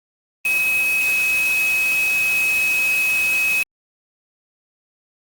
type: tone in noise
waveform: sine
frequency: 2551 Hz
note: D#7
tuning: 43 cents sharp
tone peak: -16 dBFS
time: 0.45-3.63 s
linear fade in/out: 2 ms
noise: white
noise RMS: -29 dBFS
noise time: 0.45-3.63 s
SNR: +10 dB
effects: Opus 24 kbps